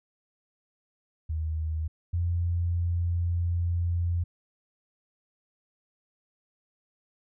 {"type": "tone pair in turn", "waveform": "sine", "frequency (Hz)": [79.1, 86.38], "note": ["D#2", "F2"], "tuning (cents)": [29, -18], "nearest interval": "major second", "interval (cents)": 153, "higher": "second", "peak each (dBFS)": [-27, -24], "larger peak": "second", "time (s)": [[1.29, 1.88], [2.13, 4.24]], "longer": "second", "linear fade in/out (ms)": 10, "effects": []}